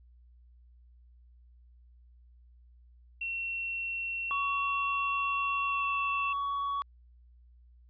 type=tone with pitch glide; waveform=sine; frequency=2720 to 2676 Hz; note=F7 to E7; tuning=-46 to +25 cents; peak=-32 dBFS; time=3.21-6.33 s; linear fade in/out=5 ms; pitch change=-29 cents; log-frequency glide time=5.67-5.91 s
type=tone; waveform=triangle; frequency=1123 Hz; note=C#6; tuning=22 cents sharp; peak=-28 dBFS; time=4.31-6.82 s; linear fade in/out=0 ms
effects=added 60 Hz sine -55 dBFS peak until 7.89 s + resampled to 11025 Hz